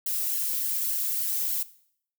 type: noise with flanger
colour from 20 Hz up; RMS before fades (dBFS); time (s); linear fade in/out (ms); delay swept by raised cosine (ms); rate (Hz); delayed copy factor
violet; -28; 0.06-1.63; 5; 0.8 to 2.1; 3.4; -0.55
effects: noise-tail reverb RT60 0.6 s tail -17 dB re dry